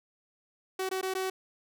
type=tone with dropouts; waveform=sawtooth; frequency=377.4 Hz; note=F#4; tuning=34 cents sharp; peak=-26 dBFS; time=0.79-1.3 s; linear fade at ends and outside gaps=5 ms; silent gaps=0.891-0.912 / 1.013-1.028 / 1.139-1.15 s; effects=none